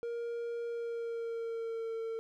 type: tone with pitch glide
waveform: triangle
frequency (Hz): 469.5 to 452.2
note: A#4 to A4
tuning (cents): +12 to +47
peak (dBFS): -33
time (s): 0.03-2.19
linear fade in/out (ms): 0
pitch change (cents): -65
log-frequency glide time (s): 0.67-1.96
effects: none